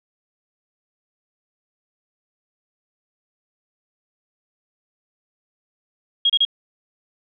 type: tone bursts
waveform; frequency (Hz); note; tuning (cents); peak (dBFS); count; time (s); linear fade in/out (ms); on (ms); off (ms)
sine; 3276; G#7; -24; -13; 3; 6.25-6.451; 5; 47; 30
effects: none